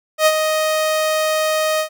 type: tone with ADSR envelope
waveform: sawtooth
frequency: 624 Hz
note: D#5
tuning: 5 cents sharp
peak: -5 dBFS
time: 0.18-1.89 s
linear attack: 82 ms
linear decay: 50 ms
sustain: -7 dB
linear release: 93 ms
effects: none